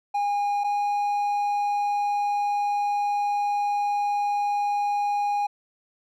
triangle tone pair in turn, 816 / 819.5 Hz, G#5 / G#5, -31 / -23 cents, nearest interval unison, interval 8 cents, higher second, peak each -20 dBFS, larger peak neither, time 0.14-0.64 / 0.64-5.47 s, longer second, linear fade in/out 10 ms, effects none

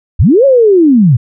sine linear two-way sweep, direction up then down, 47 to 564 to 107.1 Hz, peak -3 dBFS, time 0.19-1.17 s, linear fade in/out 10 ms, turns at 0.45 s, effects none

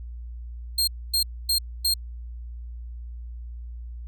sawtooth tone bursts, 4215 Hz, C8, 12 cents sharp, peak -17 dBFS, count 4, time 0.78-1.94 s, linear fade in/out 5 ms, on 95 ms, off 260 ms, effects added 59 Hz sine -34 dBFS peak until 4.07 s

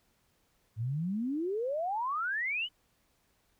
sine exponential sweep, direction up, 104.9 to 3078 Hz, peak -30 dBFS, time 0.76-2.69 s, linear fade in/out 50 ms, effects pink hiss -72 dBFS RMS until 3.59 s

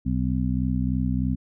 harmonic tone, 63.2 Hz, B1, 41 cents sharp, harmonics 1 / 2 / 3 / 4, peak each -27 / -27 / -27 / -27 dBFS, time 0.05-1.36 s, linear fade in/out 20 ms, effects none

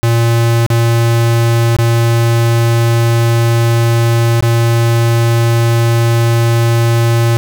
square tone with dropouts, 116.4 Hz, A#2, 2 cents flat, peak -9 dBFS, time 0.03-7.37 s, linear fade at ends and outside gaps 0 ms, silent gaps 0.664-0.702 / 1.765-1.787 / 4.407-4.425 s, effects none

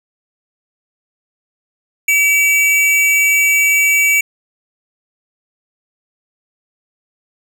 square tone pair together, 2291 / 2724 Hz, D7 / F7, -44 / -44 cents, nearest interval minor third, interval 300 cents, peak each -11 / -20 dBFS, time 2.08-4.21 s, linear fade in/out 5 ms, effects none

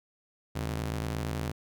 sawtooth ring-modulated tone, 109.4 Hz, A2, 9 cents flat, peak -24 dBFS, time 0.55-1.52 s, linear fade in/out 10 ms, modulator 30.4 Hz, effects none

